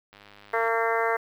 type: click train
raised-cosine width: 0.3 ms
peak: -33 dBFS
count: 57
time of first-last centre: 0.13-0.679 s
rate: 102 Hz
type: harmonic tone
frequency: 227.9 Hz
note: A#3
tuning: 39 cents flat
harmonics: 2 / 3 / 4 / 5 / 6 / 7 / 8 / 9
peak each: -27 / -29 / -30 / -31 / -32 / -32 / -33 / -34 dBFS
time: 0.53-1.17 s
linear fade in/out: 10 ms
effects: 9-bit